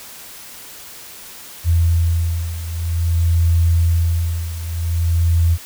sine beating tone pair, 83.8 / 84.31 Hz, E2 / E2, +29 / +40 cents, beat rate 0.51 Hz, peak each -15 / -19 dBFS, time 1.64-5.58 s, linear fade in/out 50 ms, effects white hiss -37 dBFS RMS until 5.65 s

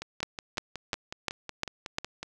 two click trains, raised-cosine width 0.2 ms, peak -11 / -19 dBFS, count 6 / 13, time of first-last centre 0.23-1.984 / 0.02-2.23 s, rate 2.85 / 5.43 Hz, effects none

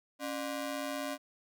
sawtooth ring-modulated tone, 439.6 Hz, A4, 2 cents flat, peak -28 dBFS, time 0.19-1.18 s, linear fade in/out 50 ms, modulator 162 Hz, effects none

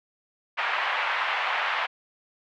pink band-pass noise, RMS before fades -27 dBFS, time 0.57-1.87 s, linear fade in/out 20 ms, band 810 to 2800 Hz, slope 24 dB/octave, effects none

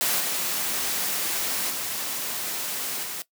white noise with level steps, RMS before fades -24 / -27 / -30 / -33 dBFS, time 0.01-3.22 s, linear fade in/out 0 ms, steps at 0.2 / 1.7 / 3.03 s, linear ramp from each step 5 ms, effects noise-tail reverb RT60 0.1 s tail -18 dB re dry + high-pass 150 Hz 12 dB/octave

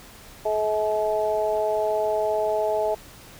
harmonic tone, 213.9 Hz, A3, 49 cents flat, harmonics 2 / 3 / 4, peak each -26 / -23 / -28 dBFS, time 0.45-2.95 s, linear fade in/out 10 ms, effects pink hiss -46 dBFS RMS until 3.39 s

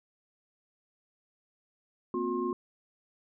sine tone cluster, 231.2 / 259.2 / 359.3 / 1066 Hz, A#3 / C4 / F4 / C6, -14 / -16 / +49 / +32 cents, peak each -37 / -35 / -31 / -36 dBFS, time 2.14-2.53 s, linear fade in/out 2 ms, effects none

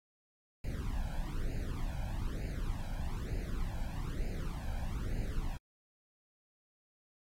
brown noise with flanger, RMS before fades -36 dBFS, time 0.64-5.57 s, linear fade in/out 2 ms, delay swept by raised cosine 0.43 to 1.29 ms, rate 1.1 Hz, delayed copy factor +0.9, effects AAC 48 kbps

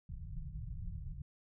pink low-pass noise, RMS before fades -43 dBFS, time 0.09-1.22 s, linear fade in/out 5 ms, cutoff 170 Hz, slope 96 dB/octave, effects none

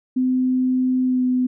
sine tone with pitch glide, 255.8 to 252.6 Hz, C4 to B3, -39 to +39 cents, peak -16 dBFS, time 0.16-1.47 s, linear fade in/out 10 ms, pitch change -22 cents, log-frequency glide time 1.04-1.23 s, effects none

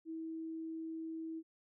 sine tone, 323.4 Hz, E4, 33 cents flat, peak -40 dBFS, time 0.05-1.43 s, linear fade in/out 50 ms, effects none

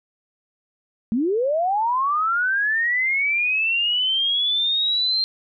sine linear sweep, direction up, 207.7 to 4186 Hz, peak -18 dBFS, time 1.12-5.24 s, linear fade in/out 0 ms, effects none

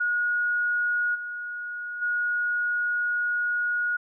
sine tone with level steps, 1447 Hz, F#6, 39 cents flat, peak -22 / -31 / -23 dBFS, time 0-3.97 s, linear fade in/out 10 ms, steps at 1.14 / 2.01 s, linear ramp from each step 20 ms, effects none

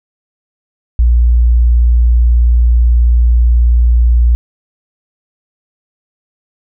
sine tone, 59.2 Hz, A#1, 27 cents sharp, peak -5 dBFS, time 0.99-4.35 s, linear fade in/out 0 ms, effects none

